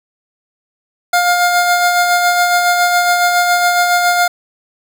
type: tone with tremolo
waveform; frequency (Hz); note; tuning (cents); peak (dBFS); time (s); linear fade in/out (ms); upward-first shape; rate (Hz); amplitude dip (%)
25% pulse; 707; F5; +21; -5; 1.13-4.28; 5; sine; 7.2; 35
effects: 7-bit